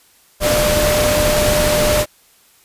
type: tone in noise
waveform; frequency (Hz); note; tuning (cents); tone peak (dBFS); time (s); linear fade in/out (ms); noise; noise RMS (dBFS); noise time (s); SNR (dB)
sine; 600; D5; +37; -15; 0.4-2.06; 50; pink; -17; 0.4-2.06; -1
effects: white hiss -52 dBFS RMS until 2.64 s + resampled to 32000 Hz